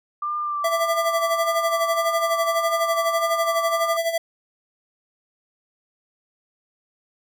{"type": "tone with vibrato", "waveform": "sine", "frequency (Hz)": 1184, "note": "D6", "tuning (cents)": 14, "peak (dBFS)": -23, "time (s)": [0.22, 3.97], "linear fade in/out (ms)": 5, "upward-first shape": "sine", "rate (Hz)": 1.7, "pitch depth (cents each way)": 26}
{"type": "tone with tremolo", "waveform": "square", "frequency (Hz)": 665, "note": "E5", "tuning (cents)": 15, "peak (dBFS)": -19, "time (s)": [0.64, 4.18], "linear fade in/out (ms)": 5, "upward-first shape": "sine", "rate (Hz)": 12, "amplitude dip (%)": 70}
{"effects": []}